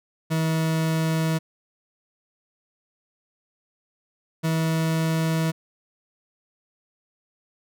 40% pulse tone pair in turn, 160.6 / 161.42 Hz, E3 / E3, -45 / -36 cents, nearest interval unison, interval 9 cents, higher second, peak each -20 dBFS, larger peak neither, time 0.3-1.39 / 4.43-5.52 s, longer neither, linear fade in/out 20 ms, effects none

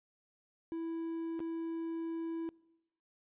triangle tone with dropouts, 329.6 Hz, E4, in tune, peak -34 dBFS, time 0.72-2.49 s, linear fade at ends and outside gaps 0 ms, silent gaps 1.393-1.403 s, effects noise-tail reverb RT60 1.0 s tail -24 dB re dry + resampled to 8000 Hz

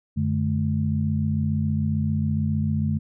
sine tone cluster, 92.6 / 147.8 / 214.7 Hz, F#2 / D3 / A3, +2 / +11 / -42 cents, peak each -25 dBFS, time 0.16-2.99 s, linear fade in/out 20 ms, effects none

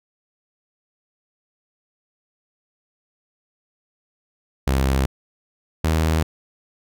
sawtooth tone pair in turn, 66.8 / 79.65 Hz, C2 / D#2, +36 / +41 cents, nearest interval minor third, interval 305 cents, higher second, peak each -13 dBFS, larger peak neither, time 4.67-5.06 / 5.84-6.23 s, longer neither, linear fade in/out 5 ms, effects none

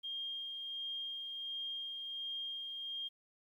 sine tone with tremolo, 3217 Hz, G7, 44 cents sharp, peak -38 dBFS, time 0.03-3.09 s, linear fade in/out 20 ms, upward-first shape sine, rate 1.4 Hz, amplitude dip 30%, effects 12-bit

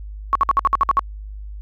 sine tone bursts, 1108.7 Hz, C#6, in tune, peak -11 dBFS, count 9, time 0.33-0.993 s, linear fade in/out 0 ms, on 23 ms, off 57 ms, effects added 51 Hz sine -30 dBFS peak until 1.61 s

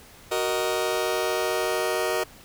sawtooth chord, D# minor, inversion first, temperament just, 373.4 / 466.7 / 622.3 Hz, F#4 / A#4 / D#5, +16 / +2 / 0 cents, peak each -24 dBFS, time 0.31-2.24 s, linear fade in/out 10 ms, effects pink hiss -49 dBFS RMS until 2.44 s

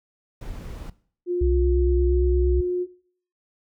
brown noise, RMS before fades -35 dBFS, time 0.41-0.9 s, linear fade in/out 5 ms
sine tone with pitch glide, 354.5 to 359 Hz, F4 to F4, +26 to +48 cents, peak -21 dBFS, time 1.26-2.87 s, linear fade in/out 50 ms, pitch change +22 cents, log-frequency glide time 2.1-2.16 s
sine tone with vibrato, 64.7 Hz, C2, 19 cents flat, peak -19 dBFS, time 1.41-2.61 s, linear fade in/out 5 ms, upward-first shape sine, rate 8.7 Hz, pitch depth 54 cents each way
effects noise-tail reverb RT60 0.5 s tail -18 dB re dry

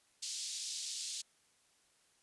pink band-pass noise, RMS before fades -42 dBFS, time 0.22-1.22 s, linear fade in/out 10 ms, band 3900 to 8400 Hz, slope 24 dB/octave, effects white hiss -71 dBFS RMS until 2.22 s + resampled to 24000 Hz

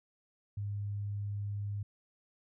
sine tone, 102 Hz, G#2, 31 cents flat, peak -34 dBFS, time 0.57-1.83 s, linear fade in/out 5 ms, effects none

